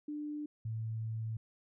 sine tone pair in turn, 297.6 / 111.47 Hz, D4 / A2, +23 / +23 cents, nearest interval octave + perfect fourth, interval 1700 cents, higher first, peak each -37 / -35 dBFS, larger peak second, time 0.08-0.46 / 0.65-1.37 s, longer second, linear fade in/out 5 ms, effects none

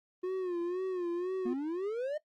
triangle tone with vibrato, 360 Hz, F#4, 47 cents flat, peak -29 dBFS, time 0.23-1.54 s, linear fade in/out 10 ms, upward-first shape sine, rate 2 Hz, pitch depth 85 cents each way
triangle exponential sweep, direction up, 233.1 to 622.3 Hz, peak -30 dBFS, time 1.45-2.18 s, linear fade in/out 10 ms
effects noise-tail reverb RT60 0.1 s tail -17 dB re dry + Opus 32 kbps

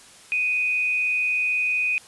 sine tone with frequency modulation, 2489 Hz, D#7, in tune, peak -20 dBFS, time 0.32-1.98 s, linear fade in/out 0 ms, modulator 145 Hz, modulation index 0.32, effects white hiss -48 dBFS RMS until 2.07 s + resampled to 24000 Hz

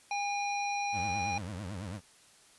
harmonic tone, 811 Hz, G#5, 41 cents flat, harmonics 1 / 3 / 5 / 7, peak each -32 / -36 / -45 / -44 dBFS, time 0.11-1.38 s, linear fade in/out 2 ms
25% pulse tone with vibrato, 96.5 Hz, G2, 27 cents flat, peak -34 dBFS, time 0.92-2.01 s, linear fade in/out 50 ms, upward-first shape triangle, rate 9 Hz, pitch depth 250 cents each way
effects white hiss -60 dBFS RMS until 2.58 s + resampled to 24000 Hz

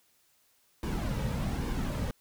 brown noise with flanger, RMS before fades -32 dBFS, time 0.83-2.11 s, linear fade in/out 2 ms, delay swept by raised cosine 1.5 to 2.9 ms, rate 1.2 Hz, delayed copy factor -0.55, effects white hiss -68 dBFS RMS until 2.2 s

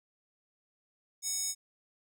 square tone with high-pass filter, 745 Hz, F#5, 12 cents sharp, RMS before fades -34 dBFS, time 1.22-1.55 s, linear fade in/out 50 ms, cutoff 6500 Hz, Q 3.9, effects none

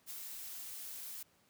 blue noise with ADSR envelope, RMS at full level -43 dBFS, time 0.06-1.23 s, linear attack 49 ms, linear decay 5 ms, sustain -3 dB, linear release 6 ms, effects pink hiss -70 dBFS RMS until 1.49 s + high-pass 100 Hz 12 dB/octave

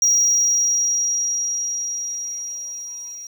sine tone with level ramp, 5710 Hz, F8, 37 cents sharp, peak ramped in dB -10 to -32 dBFS, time 0.02-3.27 s, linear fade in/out 2 ms, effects tanh soft clip ceiling -12 dBFS + 8-bit

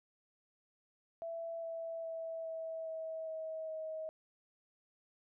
sine tone with pitch steps, 665 / 659.6 / 654.3 / 649.1 / 643.8 / 638.6 / 633.5 Hz, E5 / E5 / E5 / E5 / E5 / D#5 / D#5, +15 / +1 / -13 / -27 / -41 / +45 / +31 cents, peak -39 dBFS, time 1.22-4.09 s, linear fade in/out 0 ms, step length 410 ms, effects none

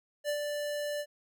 square tone with ADSR envelope, 587.3 Hz, D5, in tune, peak -29 dBFS, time 0.24-1.06 s, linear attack 50 ms, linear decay 83 ms, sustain -4 dB, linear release 58 ms, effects none

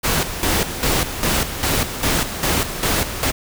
pink noise with tremolo, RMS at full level -18 dBFS, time 0.03-3.32 s, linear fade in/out 20 ms, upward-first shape square, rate 2.5 Hz, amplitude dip 65%, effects none

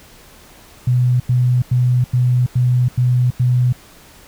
sine tone bursts, 124.5 Hz, B2, 14 cents sharp, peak -11 dBFS, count 7, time 0.87-3.726 s, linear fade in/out 5 ms, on 330 ms, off 91 ms, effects pink hiss -44 dBFS RMS until 4.27 s

